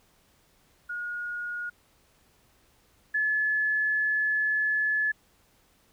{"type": "tone pair in turn", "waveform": "sine", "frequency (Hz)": [1439, 1718.6], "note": ["F#6", "A6"], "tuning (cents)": [-49, -41], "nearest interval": "minor third", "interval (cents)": 308, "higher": "second", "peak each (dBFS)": [-31, -23], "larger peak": "second", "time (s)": [[0.89, 1.7], [3.14, 5.12]], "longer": "second", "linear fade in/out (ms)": 10, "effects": ["pink hiss -64 dBFS RMS until 5.92 s"]}